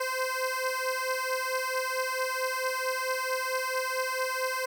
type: beating tone pair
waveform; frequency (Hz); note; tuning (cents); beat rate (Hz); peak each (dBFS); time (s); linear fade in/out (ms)
15% pulse; 515 / 519.5; C5 / C5; -28 / -12; 4.5; -25; 0-4.66; 10
effects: none